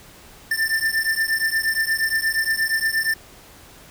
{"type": "beating tone pair", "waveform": "square", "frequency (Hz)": [1780, 1788.5], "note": ["A6", "A6"], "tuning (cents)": [20, 28], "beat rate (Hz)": 8.5, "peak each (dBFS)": -23, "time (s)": [0.51, 3.14], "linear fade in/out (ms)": 5, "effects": ["pink hiss -46 dBFS RMS until 3.9 s"]}